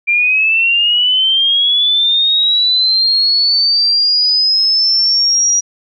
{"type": "linear sweep", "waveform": "sine", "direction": "up", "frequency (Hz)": [2368, 5770], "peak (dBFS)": -9, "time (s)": [0.07, 5.61], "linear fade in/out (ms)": 20, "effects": []}